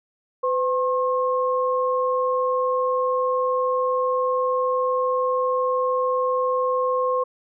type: tone pair together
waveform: sine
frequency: 506.9 / 1074 Hz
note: B4 / C6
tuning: +45 / +45 cents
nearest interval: octave + minor second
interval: 1300 cents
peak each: -21 / -23 dBFS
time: 0.43-7.24 s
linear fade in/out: 10 ms
effects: none